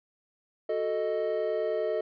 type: chord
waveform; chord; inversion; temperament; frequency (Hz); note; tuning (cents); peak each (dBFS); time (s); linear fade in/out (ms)
triangle; D# diminished; first; equal; 370 / 440 / 622.3; F#4 / A4 / D#5; 0 / 0 / 0; -33 / -28 / -28; 0.69-2.01; 5
effects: resampled to 11025 Hz